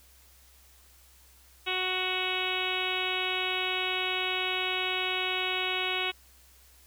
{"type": "harmonic tone with a mistuned harmonic", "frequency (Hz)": 370, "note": "F#4", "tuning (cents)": 0, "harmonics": [1, 2, 3, 4, 5, 6, 7, 8, 9, 10], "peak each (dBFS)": [-37, -38, -39, -39, -44, -35, -34, -35, -37, -38], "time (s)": [1.66, 6.12], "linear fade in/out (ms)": 20, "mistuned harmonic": 10, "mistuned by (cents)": 35, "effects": ["added 64 Hz sine -59 dBFS peak until 6.86 s", "white hiss -59 dBFS RMS until 6.86 s"]}